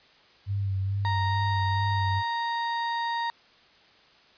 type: tone with vibrato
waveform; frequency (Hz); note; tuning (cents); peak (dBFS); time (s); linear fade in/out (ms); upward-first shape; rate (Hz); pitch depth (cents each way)
sine; 98; G2; 0; -25; 0.46-2.23; 50; sine; 2.3; 37
type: tone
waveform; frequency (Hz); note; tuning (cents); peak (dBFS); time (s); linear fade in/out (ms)
35% pulse; 932.3; A#5; 0; -25; 1.05-3.3; 0
effects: white hiss -57 dBFS RMS until 4.37 s + resampled to 11025 Hz